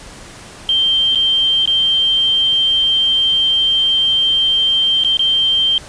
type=tone with dropouts; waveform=sine; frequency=3147 Hz; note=G7; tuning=6 cents sharp; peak=-11 dBFS; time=0.69-5.78 s; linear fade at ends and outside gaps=1 ms; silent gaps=1.149-1.156 / 1.656-1.675 / 5.037-5.047 / 5.17-5.193 s; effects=pink hiss -36 dBFS RMS until 5.88 s + resampled to 22050 Hz